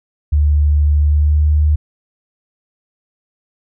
sine tone with pitch glide, 73.9 to 75.54 Hz, D2 to D2, +11 to +49 cents, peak -9 dBFS, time 0.32-1.76 s, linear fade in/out 10 ms, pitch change +38 cents, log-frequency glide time 0.98-1.61 s, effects none

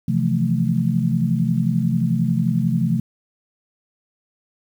sine chord, F major seventh, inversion second, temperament equal with one note detuned, 130.81 / 164.81 / 176.03 / 220 Hz, C3 / E3 / F3 / A3, 0 / 0 / +14 / 0 cents, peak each -22 dBFS, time 0.08-3 s, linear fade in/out 5 ms, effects 8-bit

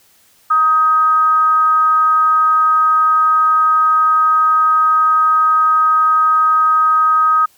sine tone with frequency modulation, 1259 Hz, D#6, 20 cents sharp, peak -9 dBFS, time 0.5-7.46 s, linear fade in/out 10 ms, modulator 319 Hz, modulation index 0.24, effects white hiss -52 dBFS RMS until 7.57 s

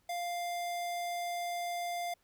square tone, 698.5 Hz, F5, in tune, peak -35 dBFS, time 0.09-2.14 s, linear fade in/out 5 ms, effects pink hiss -73 dBFS RMS until 2.23 s

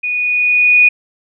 sine tone with level ramp, 2467 Hz, D#7, 15 cents flat, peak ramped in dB -16 to -4 dBFS, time 0.03-0.89 s, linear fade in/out 10 ms, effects none

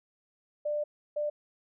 sine tone bursts at uneven times, 594 Hz, D5, 20 cents sharp, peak -28 dBFS, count 2, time 0.65-0.84 / 1.16-1.3 s, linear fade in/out 10 ms, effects none

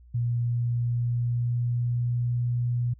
sine tone with pitch glide, 119.4 to 121.14 Hz, A#2 to B2, +42 to -33 cents, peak -23 dBFS, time 0.14-2.94 s, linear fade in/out 10 ms, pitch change +25 cents, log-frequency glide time 0.4-2.36 s, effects added 60 Hz sine -49 dBFS peak until 2.99 s

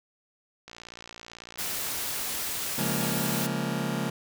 click train, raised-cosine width 0.2 ms, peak -25 dBFS, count 91, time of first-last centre 0.68-2.229 s, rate 58.1 Hz
white noise, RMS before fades -32 dBFS, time 1.58-3.47 s, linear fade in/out 10 ms
sawtooth chord, Bb minor seventh, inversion first, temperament just, 139.85 / 174.81 / 209.8 / 233.1 Hz, Db3 / F3 / Ab3 / Bb3, +16 / +2 / +18 / 0 cents, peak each -29 dBFS, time 2.78-4.1 s, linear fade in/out 5 ms
effects none

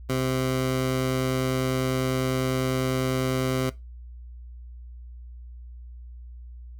15% pulse tone, 130 Hz, C3, 11 cents flat, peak -17 dBFS, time 0.09-3.7 s, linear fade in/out 10 ms, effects noise-tail reverb RT60 0.2 s tail -18 dB re dry + added 60 Hz sine -39 dBFS peak until 6.79 s

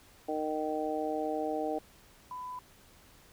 harmonic tone, 154.3 Hz, D#3, 14 cents flat, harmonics 2 / 3 / 4 / 5, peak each -36 / -36 / -36 / -36 dBFS, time 0.28-1.79 s, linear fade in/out 10 ms
sine tone, 1000 Hz, B5, 21 cents sharp, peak -38 dBFS, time 2.31-2.59 s, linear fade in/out 2 ms
effects pink hiss -59 dBFS RMS until 3.32 s

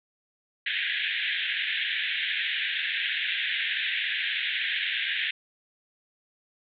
pink band-pass noise, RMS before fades -29 dBFS, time 0.66-5.31 s, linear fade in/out 5 ms, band 1600 to 3700 Hz, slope 96 dB/octave, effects none

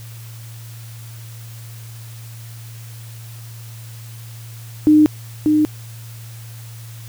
sine tone with echo, 304.4 Hz, D#4, 38 cents flat, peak -7 dBFS, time 4.87-5.06 s, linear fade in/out 0 ms, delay 590 ms, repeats 1, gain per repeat -4 dB, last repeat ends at 5.65 s, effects added 114 Hz sine -33 dBFS peak until 7.08 s + white hiss -43 dBFS RMS until 7.08 s

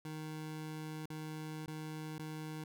25% pulse tone with dropouts, 155.56 Hz, D#3, in tune, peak -38 dBFS, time 0.05-2.64 s, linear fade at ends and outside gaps 2 ms, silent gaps 1.057-1.102 / 1.66-1.678 / 2.182-2.193 s, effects none

